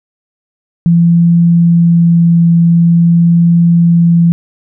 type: tone with vibrato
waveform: sine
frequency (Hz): 169.5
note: E3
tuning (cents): +49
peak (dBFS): -4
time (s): 0.86-4.32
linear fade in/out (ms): 0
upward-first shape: triangle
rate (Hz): 0.46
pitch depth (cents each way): 8
effects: none